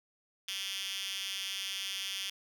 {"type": "tone with high-pass filter", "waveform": "5% pulse", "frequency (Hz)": 194.5, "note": "G3", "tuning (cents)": -13, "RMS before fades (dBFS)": -38, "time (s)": [0.48, 2.3], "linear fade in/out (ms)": 2, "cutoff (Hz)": 3400, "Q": 8.6, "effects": []}